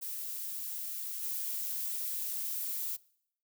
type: noise with level steps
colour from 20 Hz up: violet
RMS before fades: -39 / -36 dBFS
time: 0.01-2.97 s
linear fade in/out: 20 ms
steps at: 1.22 s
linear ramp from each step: 5 ms
effects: noise-tail reverb RT60 0.7 s tail -23 dB re dry